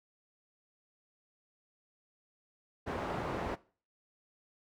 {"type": "low-pass noise", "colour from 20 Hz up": "white", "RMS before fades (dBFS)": -37, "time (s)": [2.86, 3.56], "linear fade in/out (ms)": 20, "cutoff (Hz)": 890, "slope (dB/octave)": 12, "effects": ["noise-tail reverb RT60 0.4 s tail -20 dB re dry"]}